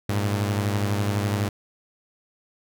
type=beating tone pair; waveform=sawtooth; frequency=101.2 / 113.2 Hz; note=G#2 / A2; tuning=-44 / +50 cents; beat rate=12 Hz; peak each=-19 / -25 dBFS; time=0.09-1.49 s; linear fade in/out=5 ms; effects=none